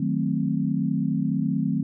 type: chord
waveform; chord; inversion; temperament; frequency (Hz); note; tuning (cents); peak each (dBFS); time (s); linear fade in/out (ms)
sine; D# diminished seventh; none; equal; 155.56 / 185 / 220 / 261.6; D#3 / F#3 / A3 / C4; 0 / 0 / 0 / 0; -27; 0-1.83; 5
effects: none